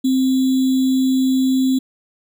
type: tone with sample-and-hold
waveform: sine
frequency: 261.6 Hz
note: C4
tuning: in tune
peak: -13 dBFS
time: 0.04-1.79 s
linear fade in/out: 10 ms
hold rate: 3675 Hz
effects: none